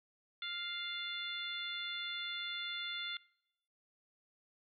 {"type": "harmonic tone", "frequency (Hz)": 698.5, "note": "F5", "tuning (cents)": 0, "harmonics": [2, 3, 4, 5, 6], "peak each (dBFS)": [-46, -45, -50, -41, -52], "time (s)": [0.42, 3.17], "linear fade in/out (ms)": 2, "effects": ["noise-tail reverb RT60 0.8 s tail -23 dB re dry"]}